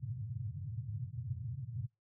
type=band-pass noise; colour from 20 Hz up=pink; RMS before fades=-41 dBFS; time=0-1.87 s; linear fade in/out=20 ms; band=100 to 130 Hz; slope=48 dB/octave; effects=noise-tail reverb RT60 0.2 s tail -24 dB re dry